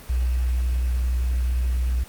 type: tone with quantisation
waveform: sine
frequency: 61.74 Hz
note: B1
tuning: in tune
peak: -19 dBFS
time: 0.09-2.04 s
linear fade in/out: 10 ms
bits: 7
effects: pink hiss -44 dBFS RMS until 2.08 s + Opus 24 kbps